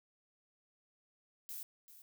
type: noise with echo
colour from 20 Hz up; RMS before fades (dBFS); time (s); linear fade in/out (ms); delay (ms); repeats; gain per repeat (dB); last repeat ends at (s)
violet; -45; 1.49-1.63; 0; 390; 1; -13; 2.02
effects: none